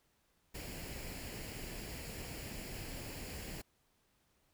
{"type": "noise with comb filter", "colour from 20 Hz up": "pink", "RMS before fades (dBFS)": -45, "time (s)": [0.54, 3.62], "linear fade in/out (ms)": 10, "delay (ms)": 0.41, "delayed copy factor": 0.55, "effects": ["pink hiss -75 dBFS RMS until 4.53 s"]}